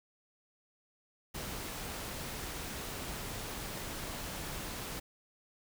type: noise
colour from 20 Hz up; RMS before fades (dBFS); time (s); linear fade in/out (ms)
pink; -41; 1.34-5; 10
effects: none